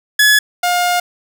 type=tone pair in turn; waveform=sawtooth; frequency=1700 / 710.2 Hz; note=G#6 / F5; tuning=+40 / +29 cents; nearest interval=octave + minor third; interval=1511 cents; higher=first; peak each=-4 / -9 dBFS; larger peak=first; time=0.19-0.39 / 0.63-1 s; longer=second; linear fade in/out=5 ms; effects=none